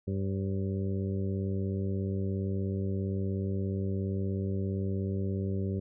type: harmonic tone with a mistuned harmonic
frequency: 97 Hz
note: G2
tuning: 18 cents flat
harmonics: 1 / 2 / 3 / 4 / 5 / 6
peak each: -31 / -34 / -42 / -38 / -45 / -48 dBFS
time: 0.07-5.8 s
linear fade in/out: 10 ms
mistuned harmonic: 6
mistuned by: -55 cents
effects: none